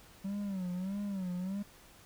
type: tone with vibrato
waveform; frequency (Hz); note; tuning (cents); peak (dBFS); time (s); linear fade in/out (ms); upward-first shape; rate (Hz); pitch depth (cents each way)
triangle; 190.9; G3; -46; -32; 0.24-1.63; 10; sine; 1.6; 120
effects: pink hiss -58 dBFS RMS until 2.05 s